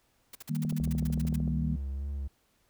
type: noise bursts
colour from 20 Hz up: white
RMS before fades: -44 dBFS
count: 15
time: 0.33-1.361 s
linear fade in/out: 5 ms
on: 23 ms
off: 49 ms
type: chord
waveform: sine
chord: Eb major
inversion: none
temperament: equal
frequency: 155.56 / 196 / 233.1 Hz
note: Eb3 / G3 / Bb3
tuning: 0 / 0 / 0 cents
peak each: -30 / -36 / -34 dBFS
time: 0.49-1.76 s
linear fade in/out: 10 ms
type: click train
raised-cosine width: 2 ms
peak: -29 dBFS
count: 12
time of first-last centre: 0.65-1.477 s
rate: 13.3 Hz
type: tone with vibrato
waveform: triangle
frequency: 69.3 Hz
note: C#2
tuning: in tune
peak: -30 dBFS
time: 0.8-2.28 s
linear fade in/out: 10 ms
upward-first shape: sine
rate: 2.5 Hz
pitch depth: 38 cents each way
effects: pink hiss -70 dBFS RMS until 2.69 s